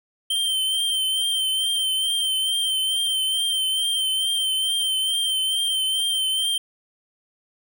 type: tone with vibrato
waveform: square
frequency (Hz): 3123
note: G7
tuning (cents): -7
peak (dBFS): -21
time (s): 0.3-6.58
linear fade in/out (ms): 5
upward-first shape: triangle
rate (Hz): 2.3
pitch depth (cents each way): 37
effects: none